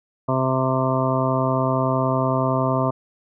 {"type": "harmonic tone", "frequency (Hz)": 130.81, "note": "C3", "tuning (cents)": 0, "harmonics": [1, 2, 3, 4, 5, 7, 8, 9], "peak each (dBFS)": [-23, -25, -29, -29, -24, -29, -27, -29], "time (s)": [0.28, 2.91], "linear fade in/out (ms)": 10, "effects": []}